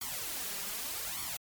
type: noise with flanger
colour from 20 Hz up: white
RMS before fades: -38 dBFS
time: 0.01-1.37 s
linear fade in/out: 5 ms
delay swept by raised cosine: 0.89 to 5.09 ms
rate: 0.83 Hz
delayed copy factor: +0.8
effects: MP3 96 kbps